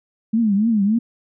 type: tone with vibrato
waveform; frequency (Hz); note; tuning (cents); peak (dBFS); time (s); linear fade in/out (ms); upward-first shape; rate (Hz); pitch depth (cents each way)
sine; 213.7; G#3; +50; -14; 0.33-0.99; 10; triangle; 3.5; 180
effects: none